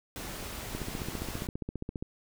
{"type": "noise", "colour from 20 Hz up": "pink", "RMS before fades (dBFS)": -40, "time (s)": [0.16, 1.47], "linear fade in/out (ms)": 0}
{"type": "click train", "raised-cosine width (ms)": 3, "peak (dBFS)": -22, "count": 20, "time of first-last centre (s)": [0.75, 2.025], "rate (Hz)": 14.9}
{"effects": []}